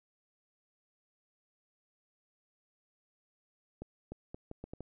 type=accelerating click train; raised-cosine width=2 ms; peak=-29 dBFS; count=7; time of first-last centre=3.82-4.806 s; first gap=300 ms; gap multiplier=0.75; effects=none